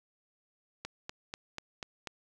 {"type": "click train", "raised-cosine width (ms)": 0.2, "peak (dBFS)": -21, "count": 6, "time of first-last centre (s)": [0.85, 2.072], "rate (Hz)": 4.09, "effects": []}